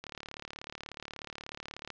click train, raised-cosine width 0.2 ms, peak -23 dBFS, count 69, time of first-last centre 0.04-1.903 s, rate 36.5 Hz, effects low-pass 5000 Hz 12 dB/octave

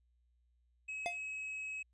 triangle tone, 2561 Hz, D#7, 49 cents sharp, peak -38 dBFS, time 0.88-1.83 s, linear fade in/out 10 ms
square tone with exponential decay, 698.5 Hz, F5, in tune, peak -32 dBFS, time 1.06-1.18 s, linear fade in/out 0 ms, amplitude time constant 26 ms
effects added 60 Hz sine -70 dBFS peak until 1.93 s + resampled to 24000 Hz

